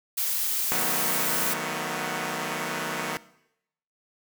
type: noise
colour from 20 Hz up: blue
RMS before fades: -27 dBFS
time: 0.17-1.54 s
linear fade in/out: 10 ms
type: chord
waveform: 5% pulse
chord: B dominant seventh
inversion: first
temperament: equal with one note detuned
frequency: 155.56 / 185 / 224.1 / 246.9 Hz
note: D#3 / F#3 / A3 / B3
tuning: 0 / 0 / +32 / 0 cents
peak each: -23 dBFS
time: 0.72-3.17 s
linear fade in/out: 0 ms
effects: noise-tail reverb RT60 0.8 s tail -19 dB re dry